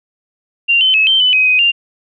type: tone with pitch steps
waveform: sine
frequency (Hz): 2775 / 3063 / 2582 / 3120 / 3003 / 2524 / 2508 / 2790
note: F7 / G7 / E7 / G7 / F#7 / D#7 / D#7 / F7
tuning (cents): -12 / -41 / -37 / -9 / +25 / +24 / +13 / -2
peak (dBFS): -8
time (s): 0.68-1.72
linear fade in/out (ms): 20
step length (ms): 130
effects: none